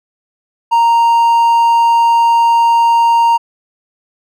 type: tone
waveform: triangle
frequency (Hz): 930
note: A#5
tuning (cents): -4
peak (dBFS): -5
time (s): 0.71-3.38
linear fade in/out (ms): 20
effects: none